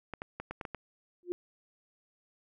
clicks, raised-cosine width 0.5 ms, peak -23 dBFS, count 7, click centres 0.137 / 0.219 / 0.4 / 0.51 / 0.612 / 0.652 / 0.747 s
sine tone with exponential growth, 353.9 Hz, F4, 23 cents sharp, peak -26 dBFS, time 1.23-1.32 s, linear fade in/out 0 ms, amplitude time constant 19 ms
effects none

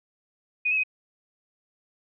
sine tone with pitch steps, 2479 / 2575 / 2516 Hz, D#7 / E7 / D#7, -7 / -41 / +19 cents, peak -21 dBFS, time 0.65-0.836 s, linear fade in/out 10 ms, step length 62 ms, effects none

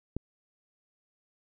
click, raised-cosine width 3 ms, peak -19 dBFS, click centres 0.166 s, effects none

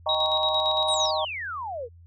sine chord, Eb dominant seventh, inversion none, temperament equal, 622.3 / 784 / 932.3 / 1108.7 Hz, Eb5 / G5 / Bb5 / Db6, 0 / 0 / 0 / 0 cents, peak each -27 / -30 / -30 / -32 dBFS, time 0.06-1.25 s, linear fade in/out 5 ms
sine tone with tremolo, 3812 Hz, A#7, 38 cents sharp, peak -22 dBFS, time 0.09-1.11 s, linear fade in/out 2 ms, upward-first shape square, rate 8.8 Hz, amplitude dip 50%
sine exponential sweep, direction down, 9730 to 436.8 Hz, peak -30 dBFS, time 0.87-1.89 s, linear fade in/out 50 ms
effects added 85 Hz sine -47 dBFS peak until 2.06 s

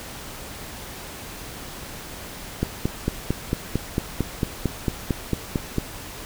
click train, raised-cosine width 3 ms, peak -8 dBFS, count 15, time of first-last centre 2.63-5.783 s, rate 4.44 Hz, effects pink hiss -37 dBFS RMS until 6.25 s

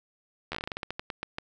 slowing click train, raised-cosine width 0.3 ms, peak -17 dBFS, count 16, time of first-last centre 0.52-1.384 s, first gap 12 ms, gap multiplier 1.2, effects none

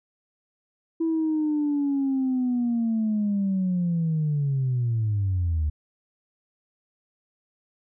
sine linear sweep, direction down, 329.6 to 73.42 Hz, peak -20 dBFS, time 1-5.7 s, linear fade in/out 10 ms, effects tanh soft clip ceiling -18 dBFS

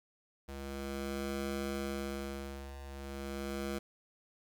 15% pulse ring-modulated tone, 137.8 Hz, C#3, 10 cents flat, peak -28 dBFS, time 0.48-3.79 s, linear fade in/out 10 ms, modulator 69.1 Hz, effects none

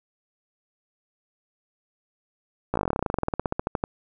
slowing click train, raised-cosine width 1 ms, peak -10 dBFS, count 27, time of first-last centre 2.74-3.839 s, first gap 16 ms, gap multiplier 1.07, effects none

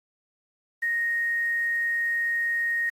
sine tone with quantisation, 1864.7 Hz, A#6, in tune, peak -23 dBFS, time 0.82-2.9 s, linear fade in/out 10 ms, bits 8, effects AAC 48 kbps

